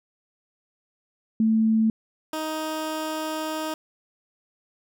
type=tone pair in turn; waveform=sine / 15% pulse; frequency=221.3 / 313 Hz; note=A3 / D#4; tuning=+10 / +10 cents; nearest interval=tritone; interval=600 cents; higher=second; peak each=-17 / -21 dBFS; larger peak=first; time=1.4-1.9 / 2.33-3.74 s; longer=second; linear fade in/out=2 ms; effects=none